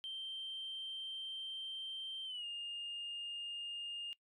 sine tone with pitch glide, 3136 to 2826 Hz, G7 to F7, 0 to +20 cents, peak -40 dBFS, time 0.04-4.13 s, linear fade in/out 0 ms, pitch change -180 cents, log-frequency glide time 2.25-2.45 s, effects noise-tail reverb RT60 0.1 s tail -22 dB re dry + tanh soft clip ceiling -38 dBFS

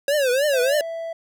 square tone with vibrato, 543 Hz, C#5, 36 cents flat, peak -18 dBFS, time 0.08-0.81 s, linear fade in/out 2 ms, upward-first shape triangle, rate 3.3 Hz, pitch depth 210 cents each way
triangle tone, 661 Hz, E5, 5 cents sharp, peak -25 dBFS, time 0.53-1.13 s, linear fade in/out 5 ms
effects none

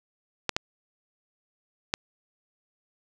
clicks, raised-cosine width 0.2 ms, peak -7 dBFS, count 3, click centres 0.493 / 0.565 / 1.939 s, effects none

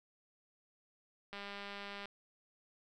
click train, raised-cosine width 0.3 ms, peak -30 dBFS, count 147, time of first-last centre 1.33-2.056 s, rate 201 Hz, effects none

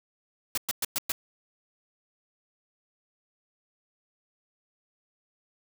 white noise bursts, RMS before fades -28 dBFS, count 5, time 0.55-1.12 s, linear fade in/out 2 ms, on 26 ms, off 110 ms, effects none

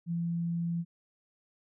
sine tone, 169.6 Hz, E3, 50 cents sharp, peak -29 dBFS, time 0.06-0.85 s, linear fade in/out 50 ms, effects none

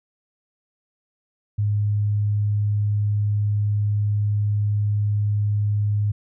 sine tone, 103.83 Hz, G#2, in tune, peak -18 dBFS, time 1.58-6.12 s, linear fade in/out 10 ms, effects none

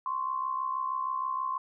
sine tone pair together, 1042.4 / 1108.7 Hz, C6 / C#6, -7 / 0 cents, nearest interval minor second, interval 107 cents, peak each -30 / -35 dBFS, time 0.06-1.58 s, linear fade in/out 2 ms, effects none

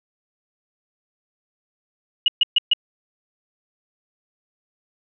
sine tone bursts, 2891 Hz, F#7, 41 cents flat, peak -12 dBFS, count 4, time 2.26-2.734 s, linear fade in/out 2 ms, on 21 ms, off 130 ms, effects none

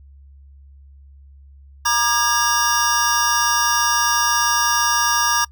square tone cluster, 948 / 1202 / 1647 / 5650 Hz, A#5 / D6 / G#6 / F8, +29 / +40 / -15 / +19 cents, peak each -22 dBFS, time 1.85-5.45 s, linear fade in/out 10 ms, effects noise-tail reverb RT60 0.1 s tail -25 dB re dry + added 69 Hz sine -42 dBFS peak until 5.51 s

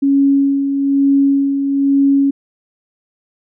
sine tone with tremolo, 277.2 Hz, C#4, in tune, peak -8 dBFS, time 0.02-2.31 s, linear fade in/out 10 ms, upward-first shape sine, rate 1.1 Hz, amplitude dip 50%, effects none

